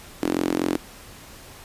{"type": "tone with high-pass filter", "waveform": "sawtooth", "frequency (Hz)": 44.06, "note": "F1", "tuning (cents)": 16, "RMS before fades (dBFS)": -24, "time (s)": [0.22, 0.77], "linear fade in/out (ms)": 10, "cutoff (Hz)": 300, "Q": 4, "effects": ["pink hiss -44 dBFS RMS until 1.64 s", "resampled to 32000 Hz"]}